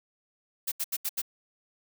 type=noise bursts; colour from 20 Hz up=blue; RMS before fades=-30 dBFS; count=5; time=0.67-1.218 s; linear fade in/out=10 ms; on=48 ms; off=77 ms; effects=none